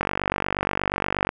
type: click train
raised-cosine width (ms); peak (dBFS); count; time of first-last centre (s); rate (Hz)
0.5; -7; 63; 0.01-1.291; 48.4
effects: none